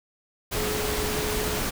sine tone in noise, 423.7 Hz, G#4, 35 cents sharp, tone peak -30 dBFS, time 0.55-1.6 s, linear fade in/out 20 ms, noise pink, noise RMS -28 dBFS, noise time 0.51-1.71 s, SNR -5 dB, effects none

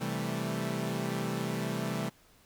sawtooth chord, A minor seventh, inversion first, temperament equal, 130.81 / 164.81 / 196 / 220 Hz, C3 / E3 / G3 / A3, 0 / 0 / 0 / 0 cents, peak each -33 dBFS, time 0-2.1 s, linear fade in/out 20 ms, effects pink hiss -62 dBFS RMS until 2.45 s

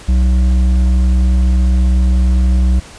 sine tone with hard clipping, 62.8 Hz, B1, 30 cents sharp, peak -10 dBFS, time 0.08-2.8 s, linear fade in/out 10 ms, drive 7 dB, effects pink hiss -36 dBFS RMS until 2.98 s + resampled to 22050 Hz

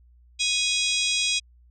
harmonic tone with a mistuned harmonic, 829 Hz, G#5, 3 cents flat, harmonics 3 / 4 / 5 / 6 / 7 / 8 / 9 / 10, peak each -27 / -27 / -29 / -30 / -34 / -33 / -37 / -34 dBFS, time 0.39-1.4 s, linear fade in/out 20 ms, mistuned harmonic 5, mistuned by -110 cents, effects added 60 Hz sine -52 dBFS peak until 1.7 s

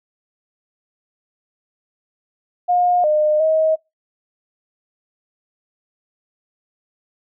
sine tone with pitch steps, 714 / 608 / 633 Hz, F5 / D#5 / D#5, +38 / -40 / +30 cents, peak -13 dBFS, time 2.68-3.76 s, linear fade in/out 20 ms, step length 360 ms, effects noise-tail reverb RT60 0.2 s tail -23 dB re dry

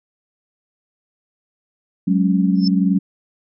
sine chord, F# suspended second, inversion none, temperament equal with one note detuned, 186.5 / 207.7 / 277.2 Hz, F#3 / G#3 / C#4, +14 / 0 / 0 cents, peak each -15 / -20 / -20 dBFS, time 2.07-2.99 s, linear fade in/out 10 ms
sine tone with exponential growth, 5274 Hz, E8, in tune, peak -19 dBFS, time 2.55-2.68 s, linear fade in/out 5 ms, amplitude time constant 27 ms
effects none

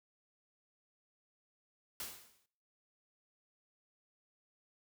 white noise with exponential decay, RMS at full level -40 dBFS, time 2-2.46 s, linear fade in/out 2 ms, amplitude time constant 99 ms, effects noise-tail reverb RT60 0.7 s tail -23 dB re dry

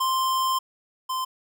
square tone pair in turn, 1046.5 / 1036.9 Hz, C6 / C6, 0 / -16 cents, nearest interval unison, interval 16 cents, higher first, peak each -22 / -26 dBFS, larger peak first, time 0-0.59 / 1.09-1.25 s, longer first, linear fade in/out 10 ms, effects none

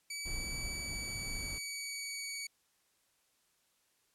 15% pulse tone with pitch glide, 2290 to 2258 Hz, D7 to C#7, -44 to +31 cents, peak -32 dBFS, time 0.1-2.47 s, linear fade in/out 5 ms, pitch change -25 cents, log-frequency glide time 0.74-2.31 s
brown noise, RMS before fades -43 dBFS, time 0.25-1.59 s, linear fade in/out 10 ms
effects white hiss -74 dBFS RMS until 4.14 s + low-pass 12000 Hz 12 dB/octave

